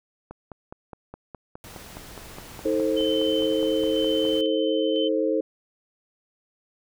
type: click train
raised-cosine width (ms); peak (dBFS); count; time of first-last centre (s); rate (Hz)
1; -24; 20; 0.31-4.252; 4.82
type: noise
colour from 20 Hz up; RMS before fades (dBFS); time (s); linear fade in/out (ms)
pink; -43; 1.64-4.41; 0
type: chord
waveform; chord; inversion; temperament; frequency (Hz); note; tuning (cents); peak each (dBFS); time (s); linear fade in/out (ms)
sine; A diminished; second; just; 316.8 / 440 / 528; Eb4 / A4 / C5; +31 / 0 / +16; -25; 2.65-5.41; 5
type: tone with tremolo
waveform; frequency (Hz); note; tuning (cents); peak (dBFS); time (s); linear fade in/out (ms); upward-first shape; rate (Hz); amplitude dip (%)
sine; 3067; G7; -38; -28; 2.96-5.09; 20; square; 1; 45
effects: none